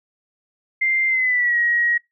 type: tone with pitch glide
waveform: sine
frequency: 2093 to 1897.2 Hz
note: C7 to A#6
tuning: 0 to +30 cents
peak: -16 dBFS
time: 0.81-1.98 s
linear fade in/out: 10 ms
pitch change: -170 cents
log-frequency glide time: 1.08-1.57 s
effects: noise-tail reverb RT60 0.2 s tail -24 dB re dry